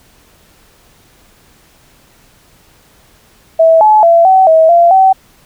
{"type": "tone with pitch steps", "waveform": "sine", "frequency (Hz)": [652, 857, 675, 759, 643, 686, 764], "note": ["E5", "A5", "E5", "F#5", "E5", "F5", "G5"], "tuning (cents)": [-19, -46, 41, 44, -43, -31, -45], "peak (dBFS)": -3, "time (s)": [3.59, 5.13], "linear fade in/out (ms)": 10, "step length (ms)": 220, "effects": ["pink hiss -47 dBFS RMS until 5.45 s"]}